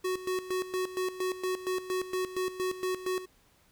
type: tone with tremolo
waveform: square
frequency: 370 Hz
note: F#4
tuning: in tune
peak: -29 dBFS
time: 0.04-3.26 s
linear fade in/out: 10 ms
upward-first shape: square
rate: 4.3 Hz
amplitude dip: 75%
effects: pink hiss -65 dBFS RMS until 3.71 s